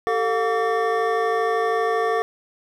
triangle tone cluster, 395.9 / 448.6 / 713 / 1145 / 1805 Hz, G4 / A4 / F5 / D6 / A6, +17 / +34 / +36 / -44 / +44 cents, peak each -28 / -20 / -23 / -24 / -28 dBFS, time 0.07-2.22 s, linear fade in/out 0 ms, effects none

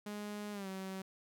sawtooth tone with pitch glide, 207.7 to 190.46 Hz, G#3 to G3, 0 to -50 cents, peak -37 dBFS, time 0.06-1.02 s, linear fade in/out 5 ms, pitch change -150 cents, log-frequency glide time 0.52-0.68 s, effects none

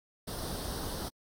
pink noise with comb filter, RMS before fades -38 dBFS, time 0.27-1.09 s, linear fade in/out 10 ms, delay 0.21 ms, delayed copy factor +0.7, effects AAC 64 kbps

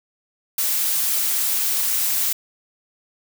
blue noise, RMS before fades -21 dBFS, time 0.58-2.33 s, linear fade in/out 5 ms, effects none

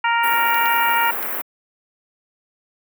harmonic tone, 466.2 Hz, A#4, in tune, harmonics 2 / 3 / 4 / 5 / 6, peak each -18 / -22 / -24 / -26 / -28 dBFS, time 0.04-1.11 s, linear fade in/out 5 ms
white band-stop noise, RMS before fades -25 dBFS, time 0.23-1.42 s, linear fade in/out 10 ms, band 2000 to 14000 Hz, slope 24 dB/octave
clicks, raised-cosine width 0.2 ms, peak -14 dBFS, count 3, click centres 0.544 / 0.659 / 1.228 s
effects high-pass 300 Hz 12 dB/octave

